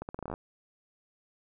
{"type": "accelerating click train", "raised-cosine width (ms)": 1, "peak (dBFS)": -23, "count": 11, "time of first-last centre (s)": [0.02, 0.339], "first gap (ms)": 69, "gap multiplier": 0.81, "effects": []}